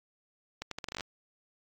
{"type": "accelerating click train", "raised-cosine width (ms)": 0.2, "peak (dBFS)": -19, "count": 11, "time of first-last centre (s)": [0.62, 1.007], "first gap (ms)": 93, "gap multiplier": 0.78, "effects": ["AAC 64 kbps"]}